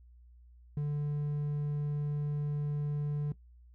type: tone with hard clipping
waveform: sine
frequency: 146.83 Hz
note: D3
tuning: in tune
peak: -31 dBFS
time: 0.77-3.32 s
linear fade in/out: 2 ms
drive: 3 dB
effects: noise-tail reverb RT60 0.1 s tail -17 dB re dry + added 60 Hz sine -54 dBFS peak until 3.74 s